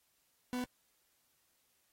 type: tone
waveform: 40% pulse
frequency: 249 Hz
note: B3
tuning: 14 cents sharp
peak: -34 dBFS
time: 0.53-0.64 s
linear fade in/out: 0 ms
effects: white hiss -75 dBFS RMS until 1.92 s + AAC 48 kbps